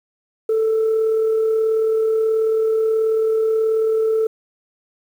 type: tone with amplitude modulation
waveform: sine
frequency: 442.2 Hz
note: A4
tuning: 9 cents sharp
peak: -12 dBFS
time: 0.49-4.27 s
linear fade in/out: 5 ms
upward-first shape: sine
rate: 38.5 Hz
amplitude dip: 30%
effects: tanh soft clip ceiling -12 dBFS + 8-bit